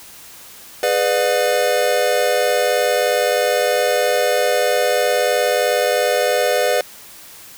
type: chord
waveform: square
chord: G# diminished seventh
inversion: none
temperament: just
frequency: 415.3 / 498.4 / 598 / 717.6 Hz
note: G#4 / B4 / D5 / F5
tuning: 0 / +16 / +31 / +47 cents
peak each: -25 / -19 / -20 / -23 dBFS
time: 0.83-6.81 s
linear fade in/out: 2 ms
effects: white hiss -40 dBFS RMS until 7.57 s